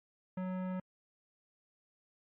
sine tone with hard clipping, 185 Hz, F#3, in tune, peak -37 dBFS, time 0.37-0.8 s, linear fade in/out 5 ms, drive 18 dB, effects low-pass 2000 Hz 12 dB/octave + MP3 32 kbps

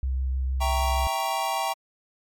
sine tone with vibrato, 65.3 Hz, C2, 3 cents flat, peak -23 dBFS, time 0.03-1.07 s, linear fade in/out 0 ms, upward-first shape square, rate 6.5 Hz, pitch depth 11 cents each way
square chord, E diminished seventh, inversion none, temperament equal with one note detuned, 659.3 / 784 / 932.3 / 1111.9 Hz, E5 / G5 / Bb5 / Db6, 0 / 0 / 0 / +5 cents, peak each -33 / -29 / -30 / -33 dBFS, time 0.6-1.74 s, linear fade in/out 20 ms
effects MP3 64 kbps

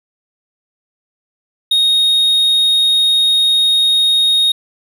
triangle tone, 3729 Hz, A#7, in tune, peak -8 dBFS, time 1.71-4.52 s, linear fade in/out 5 ms, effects none

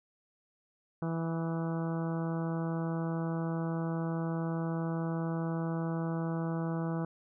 harmonic tone with a mistuned harmonic, 164.81 Hz, E3, in tune, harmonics 1 / 2 / 3 / 4 / 5 / 6 / 7 / 8 / 9, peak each -32 / -38 / -42 / -44 / -46 / -48 / -49 / -50 / -51 dBFS, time 1.02-7.05 s, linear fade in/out 2 ms, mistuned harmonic 8, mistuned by -36 cents, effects none

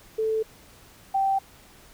sine tone pair in turn, 440 / 778.8 Hz, A4 / G5, 0 / -12 cents, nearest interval minor seventh, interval 988 cents, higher second, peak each -22 / -20 dBFS, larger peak second, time 0.18-0.43 / 1.14-1.39 s, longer neither, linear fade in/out 10 ms, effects pink hiss -52 dBFS RMS until 1.93 s

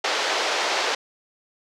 pink band-pass noise, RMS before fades -24 dBFS, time 0.04-0.95 s, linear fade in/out 5 ms, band 450 to 5800 Hz, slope 24 dB/octave, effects none

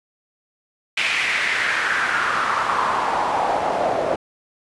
pink noise with band-pass filter sweep, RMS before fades -21 dBFS, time 0.97-4.16 s, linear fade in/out 5 ms, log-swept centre 2500 to 590 Hz, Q 3.3, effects resampled to 24000 Hz

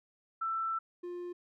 sine / triangle tone pair in turn, 1332 / 352.8 Hz, E6 / F4, +18 / +18 cents, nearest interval octave + major seventh, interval 2300 cents, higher first, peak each -31 / -36 dBFS, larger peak first, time 0.41-0.79 / 1.03-1.33 s, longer first, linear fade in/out 10 ms, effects none

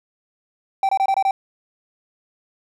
triangle tone bursts, 778 Hz, G5, 13 cents flat, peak -13 dBFS, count 6, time 0.83-1.31 s, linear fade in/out 2 ms, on 60 ms, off 24 ms, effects none

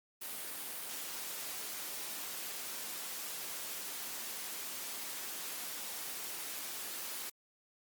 white noise, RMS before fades -42 dBFS, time 0.21-7.3 s, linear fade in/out 10 ms, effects high-pass 200 Hz 12 dB/octave + Opus 32 kbps

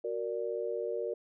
sine chord, Gb augmented, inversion none, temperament equal, 370 / 466.2 / 587.3 Hz, Gb4 / Bb4 / D5, 0 / 0 / 0 cents, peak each -38 / -34 / -38 dBFS, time 0.04-1.14 s, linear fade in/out 5 ms, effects none

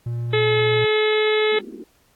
triangle tone, 118.6 Hz, A#2, 30 cents sharp, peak -21 dBFS, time 0.06-0.85 s, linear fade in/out 5 ms
harmonic tone, 429.4 Hz, A4, 42 cents flat, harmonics 1 / 2 / 3 / 4 / 5 / 6 / 7 / 8 / 9, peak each -17 / -32 / -31 / -30 / -25 / -34 / -34 / -30 / -31 dBFS, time 0.33-1.59 s, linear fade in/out 5 ms
white band-pass noise, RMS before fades -37 dBFS, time 1.52-1.84 s, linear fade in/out 2 ms, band 200 to 430 Hz, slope 96 dB/octave
effects pink hiss -60 dBFS RMS until 2.15 s + AAC 64 kbps

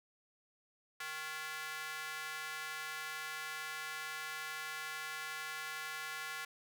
square tone with high-pass filter, 155.56 Hz, D#3, in tune, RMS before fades -43 dBFS, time 1-6.45 s, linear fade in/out 5 ms, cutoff 1500 Hz, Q 1.9, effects none

